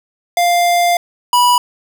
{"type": "tone pair in turn", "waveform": "square", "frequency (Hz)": [698.5, 978.9], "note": ["F5", "B5"], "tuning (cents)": [0, -16], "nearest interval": "tritone", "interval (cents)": 584, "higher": "second", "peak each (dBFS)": [-11, -9], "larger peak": "second", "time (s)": [[0.37, 0.97], [1.33, 1.58]], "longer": "first", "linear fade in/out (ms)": 2, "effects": []}